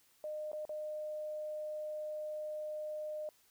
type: tone with dropouts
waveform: sine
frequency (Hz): 610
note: D#5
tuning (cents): -34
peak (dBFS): -38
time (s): 0.24-3.29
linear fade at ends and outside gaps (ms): 1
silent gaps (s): 0.517-0.531 / 0.652-0.693
effects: white hiss -69 dBFS RMS until 3.5 s